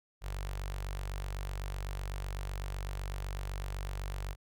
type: tone with notch filter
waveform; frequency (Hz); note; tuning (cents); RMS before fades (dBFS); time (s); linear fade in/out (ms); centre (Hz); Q
sawtooth; 47.94; G1; -38; -38; 0.21-4.36; 50; 250; 0.5
effects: none